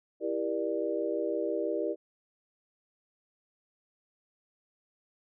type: chord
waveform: sine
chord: E half-diminished seventh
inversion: none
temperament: just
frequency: 329.6 / 395.6 / 474.7 / 593.3 Hz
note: E4 / G4 / Bb4 / D5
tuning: 0 / +16 / +31 / +18 cents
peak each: -34 dBFS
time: 0.2-1.96 s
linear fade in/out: 50 ms
effects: none